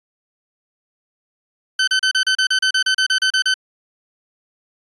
20% pulse tone bursts, 1527 Hz, G6, 46 cents flat, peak -9 dBFS, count 15, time 1.79-3.541 s, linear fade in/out 5 ms, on 85 ms, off 34 ms, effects resampled to 22050 Hz

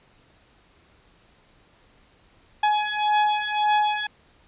40% pulse beating tone pair, 841 / 842.8 Hz, G#5 / G#5, +22 / +25 cents, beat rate 1.8 Hz, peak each -22 / -22 dBFS, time 2.63-4.07 s, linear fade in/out 5 ms, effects pink hiss -58 dBFS RMS until 4.47 s + resampled to 8000 Hz

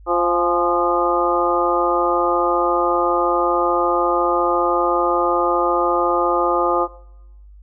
harmonic tone with a mistuned harmonic, 174.61 Hz, F3, in tune, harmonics 2 / 3 / 4 / 5 / 6 / 7, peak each -21 / -21 / -24 / -23 / -25 / -21 dBFS, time 0.06-6.88 s, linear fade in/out 50 ms, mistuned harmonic 5, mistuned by -49 cents, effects noise-tail reverb RT60 0.9 s tail -20 dB re dry + added 50 Hz sine -40 dBFS peak until 7.62 s

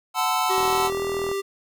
square chord, F# half-diminished seventh, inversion none, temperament equal with one note detuned, 740 / 880 / 1023.2 / 1318.5 Hz, F#5 / A5 / C6 / E6, 0 / 0 / -39 / 0 cents, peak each -27 dBFS, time 0.14-0.91 s, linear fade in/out 50 ms
square tone with pitch glide, 379.8 to 393.9 Hz, F#4 to G4, +45 to +8 cents, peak -25 dBFS, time 0.49-1.42 s, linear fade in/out 20 ms, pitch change +63 cents, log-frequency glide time 0.67-1.01 s
click train, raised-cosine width 1 ms, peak -19 dBFS, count 31, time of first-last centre 0.58-1.315 s, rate 40.8 Hz
effects none

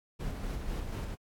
brown noise with tremolo, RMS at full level -35 dBFS, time 0.19-1.16 s, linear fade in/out 20 ms, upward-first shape square, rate 4.1 Hz, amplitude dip 30%, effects AAC 64 kbps

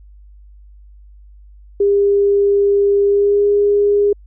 sine tone with pitch glide, 402.4 to 408.5 Hz, G4 to G#4, +45 to -29 cents, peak -10 dBFS, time 1.8-4.13 s, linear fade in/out 5 ms, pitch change +26 cents, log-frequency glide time 3.06-3.46 s, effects added 50 Hz sine -39 dBFS peak until 4.26 s

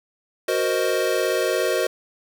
square chord, C half-diminished seventh, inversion second, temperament equal, 370 / 466.2 / 523.3 / 622.3 Hz, Gb4 / Bb4 / C5 / Eb5, 0 / 0 / 0 / 0 cents, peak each -26 dBFS, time 0.48-1.87 s, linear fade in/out 5 ms, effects none

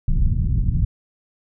pink low-pass noise, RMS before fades -18 dBFS, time 0.08-0.85 s, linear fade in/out 5 ms, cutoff 160 Hz, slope 24 dB/octave, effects none

